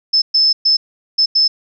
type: tone bursts at uneven times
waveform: sine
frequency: 5250 Hz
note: E8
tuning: 8 cents flat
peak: -9 dBFS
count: 5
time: 0.13-0.22 / 0.34-0.53 / 0.65-0.77 / 1.18-1.26 / 1.35-1.48 s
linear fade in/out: 10 ms
effects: none